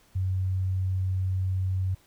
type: tone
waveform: sine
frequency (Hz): 93.7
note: F#2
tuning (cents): +22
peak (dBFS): -24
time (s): 0.15-1.95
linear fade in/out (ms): 10
effects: pink hiss -61 dBFS RMS until 2.06 s